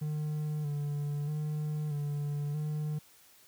triangle tone with vibrato, 148.5 Hz, D3, 20 cents sharp, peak -29 dBFS, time 0.01-2.99 s, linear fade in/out 10 ms, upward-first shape square, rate 0.79 Hz, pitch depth 35 cents each way, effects white hiss -60 dBFS RMS until 3.47 s + high-pass 60 Hz 12 dB/octave

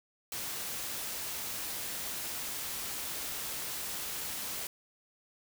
white noise, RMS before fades -38 dBFS, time 0.32-4.67 s, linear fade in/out 2 ms, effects none

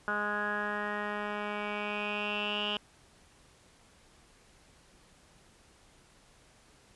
10% pulse tone with low-pass filter sweep, 207.7 Hz, G#3, in tune, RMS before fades -34 dBFS, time 0.08-2.77 s, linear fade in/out 0 ms, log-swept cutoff 1500 to 3000 Hz, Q 9.5, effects pink hiss -61 dBFS RMS until 6.95 s + resampled to 24000 Hz

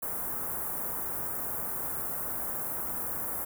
white band-stop noise, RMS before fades -34 dBFS, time 0.02-3.45 s, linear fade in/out 10 ms, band 1400 to 11000 Hz, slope 24 dB/octave, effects none

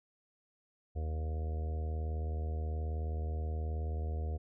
harmonic tone with a mistuned harmonic, 78.8 Hz, D#2, 23 cents sharp, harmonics 1 / 2 / 3 / 4 / 5 / 6 / 7 / 8 / 9, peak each -33 / -50 / -52 / -56 / -51 / -50 / -55 / -61 / -52 dBFS, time 0.95-4.38 s, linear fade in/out 20 ms, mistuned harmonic 1, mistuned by -42 cents, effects none

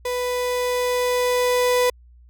35% pulse tone with level ramp, 495.4 Hz, B4, 5 cents sharp, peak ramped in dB -21 to -14 dBFS, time 0.05-1.9 s, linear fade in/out 5 ms, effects added 60 Hz sine -46 dBFS peak until 2.29 s

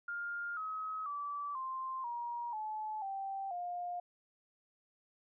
sine tone with pitch steps, 1407 / 1275.4 / 1156.1 / 1048 / 950 / 861.1 / 780.6 / 707.6 Hz, F6 / D#6 / D6 / C6 / A#5 / A5 / G5 / F5, +12 / +42 / -28 / +2 / +33 / -38 / -8 / +23 cents, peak -37 dBFS, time 0.08-4 s, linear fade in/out 5 ms, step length 490 ms, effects none

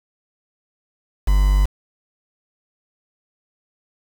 triangle tone with quantisation, 49 Hz, G1, in tune, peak -10 dBFS, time 1.27-1.66 s, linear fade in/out 10 ms, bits 5, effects none

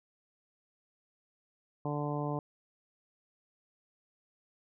harmonic tone, 146.83 Hz, D3, in tune, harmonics 1 / 2 / 3 / 4 / 5 / 6 / 7, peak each -35 / -38 / -40 / -41 / -42 / -43 / -43 dBFS, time 1.85-2.39 s, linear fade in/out 2 ms, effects none

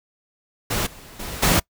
pink noise with level steps, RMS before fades -23 / -43 / -32 / -17 dBFS, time 0.7-1.6 s, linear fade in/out 10 ms, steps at 0.86 / 1.19 / 1.42 s, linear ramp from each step 10 ms, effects noise-tail reverb RT60 0.1 s tail -25 dB re dry

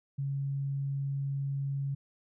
sine tone, 138.59 Hz, C#3, in tune, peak -30 dBFS, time 0.18-1.95 s, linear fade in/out 10 ms, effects none

